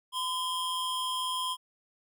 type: tone pair together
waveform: square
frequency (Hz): 1021 / 3238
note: C6 / G#7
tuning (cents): -43 / -45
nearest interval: octave + minor sixth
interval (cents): 1998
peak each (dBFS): -33 / -34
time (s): 0.12-1.57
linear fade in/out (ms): 50
effects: none